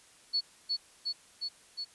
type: tone with echo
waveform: sine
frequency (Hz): 4411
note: C#8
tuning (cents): -9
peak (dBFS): -26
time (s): 0.33-0.41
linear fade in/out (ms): 20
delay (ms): 360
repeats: 4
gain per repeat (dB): -2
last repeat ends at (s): 1.85
effects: white hiss -59 dBFS RMS until 1.94 s + resampled to 24000 Hz